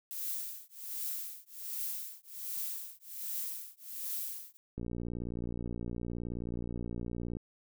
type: noise with tremolo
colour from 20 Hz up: violet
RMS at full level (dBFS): -36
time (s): 0.11-4.57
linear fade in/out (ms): 0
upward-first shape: triangle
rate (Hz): 1.3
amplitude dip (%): 100
type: click train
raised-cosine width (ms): 3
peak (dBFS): -26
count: 154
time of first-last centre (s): 4.78-7.369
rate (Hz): 59.1
effects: none